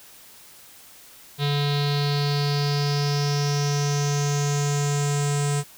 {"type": "tone with low-pass filter sweep", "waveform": "square", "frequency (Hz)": 144.1, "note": "D3", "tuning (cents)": -33, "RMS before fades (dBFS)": -23, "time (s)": [1.38, 5.64], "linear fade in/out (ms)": 50, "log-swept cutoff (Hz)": [3800, 8200], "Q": 6, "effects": ["white hiss -48 dBFS RMS until 5.77 s"]}